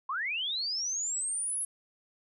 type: linear sweep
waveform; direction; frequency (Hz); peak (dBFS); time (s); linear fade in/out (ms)
sine; up; 1001 to 10820; -30; 0.09-1.65; 5
effects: none